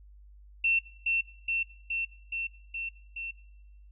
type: tone with echo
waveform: sine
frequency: 2700 Hz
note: E7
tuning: 41 cents sharp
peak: -23 dBFS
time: 0.64-0.79 s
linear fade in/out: 5 ms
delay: 420 ms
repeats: 6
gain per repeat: -2 dB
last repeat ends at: 3.31 s
effects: noise-tail reverb RT60 1.0 s tail -18 dB re dry + added 50 Hz sine -50 dBFS peak until 3.91 s